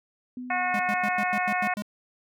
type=tone with exponential decay; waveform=sine; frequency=250 Hz; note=B3; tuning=21 cents sharp; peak=-32 dBFS; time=0.37-1.66 s; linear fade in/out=2 ms; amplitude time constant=280 ms
type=harmonic tone; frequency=363.7 Hz; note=F#4; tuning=30 cents flat; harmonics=2 / 3 / 4 / 5 / 6 / 7; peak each=-27 / -33 / -33 / -31 / -32 / -35 dBFS; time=0.5-1.74 s; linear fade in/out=5 ms
type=tone bursts; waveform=square; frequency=207.3 Hz; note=G#3; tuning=3 cents flat; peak=-30 dBFS; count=8; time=0.74-1.822 s; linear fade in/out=2 ms; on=53 ms; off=94 ms
effects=none